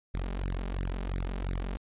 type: tone with flanger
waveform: sawtooth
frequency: 45.58 Hz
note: F#1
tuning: 25 cents flat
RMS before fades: -33 dBFS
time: 0.14-1.77 s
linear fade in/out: 0 ms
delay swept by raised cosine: 0.47 to 5.07 ms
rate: 2.9 Hz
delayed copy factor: +0.95
effects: resampled to 8000 Hz